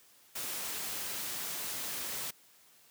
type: noise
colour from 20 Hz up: white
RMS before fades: -38 dBFS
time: 0.35-2.31 s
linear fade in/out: 10 ms
effects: white hiss -62 dBFS RMS until 2.9 s + high-pass 100 Hz 12 dB/octave